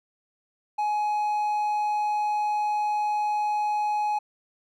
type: tone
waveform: triangle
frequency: 840 Hz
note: G#5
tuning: 19 cents sharp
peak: -21 dBFS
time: 0.78-4.19 s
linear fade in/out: 10 ms
effects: none